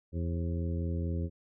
harmonic tone with a mistuned harmonic, 84.4 Hz, E2, 41 cents sharp, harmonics 1 / 2 / 3 / 4 / 5 / 6, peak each -31 / -37 / -41 / -43 / -45 / -47 dBFS, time 0.12-1.3 s, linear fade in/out 50 ms, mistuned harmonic 6, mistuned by +91 cents, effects none

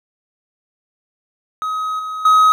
triangle tone with level steps, 1267 Hz, D#6, 31 cents sharp, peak -17 / -21 / -6 dBFS, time 1.62-2.52 s, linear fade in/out 0 ms, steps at 1.99 / 2.25 s, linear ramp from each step 5 ms, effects none

